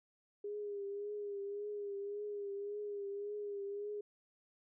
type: tone with vibrato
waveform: sine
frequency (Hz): 407.4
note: G#4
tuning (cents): -33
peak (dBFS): -39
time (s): 0.44-4.01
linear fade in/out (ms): 5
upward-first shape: triangle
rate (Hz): 1.8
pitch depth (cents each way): 47
effects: none